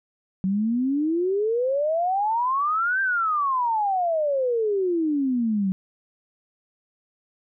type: exponential two-way sweep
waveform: sine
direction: up then down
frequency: 185 to 1591 to 185 Hz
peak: -20 dBFS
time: 0.44-5.72 s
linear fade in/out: 0 ms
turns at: 3.01 s
effects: none